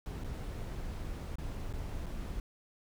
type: noise with dropouts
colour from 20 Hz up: brown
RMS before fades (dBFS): -39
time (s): 0.06-2.4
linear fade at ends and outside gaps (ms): 1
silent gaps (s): 0.238-0.244 / 1.356-1.384 / 1.728-1.736 / 2.06-2.065
effects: none